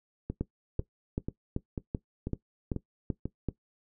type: two click trains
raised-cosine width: 3 ms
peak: -17 / -20 dBFS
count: 9 / 7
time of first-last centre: 0.41-3.487 / 0.3-3.256 s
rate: 2.6 / 2.03 Hz
effects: noise-tail reverb RT60 0.1 s tail -17 dB re dry